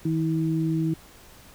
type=tone pair together; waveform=sine; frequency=159.9 / 322 Hz; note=D#3 / E4; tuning=+48 / -41 cents; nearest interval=octave; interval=1211 cents; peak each=-24 / -25 dBFS; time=0.05-0.94 s; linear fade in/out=5 ms; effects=pink hiss -50 dBFS RMS until 1.54 s